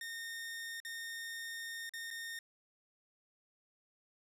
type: tone with dropouts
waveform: sawtooth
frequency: 1834 Hz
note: A#6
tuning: 29 cents flat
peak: -38 dBFS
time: 0.01-2.39 s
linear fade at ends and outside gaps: 2 ms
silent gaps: 0.802-0.849 / 1.894-1.936 / 2.105-2.11 s
effects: resampled to 32000 Hz